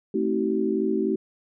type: chord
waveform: sine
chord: A diminished seventh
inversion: none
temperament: just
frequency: 220 / 264 / 316.8 / 380.2 Hz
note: A3 / C4 / Eb4 / Gb4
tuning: 0 / +16 / +31 / +47 cents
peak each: -27 / -30 / -27 / -25 dBFS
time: 0.14-1.16 s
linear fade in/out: 5 ms
effects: none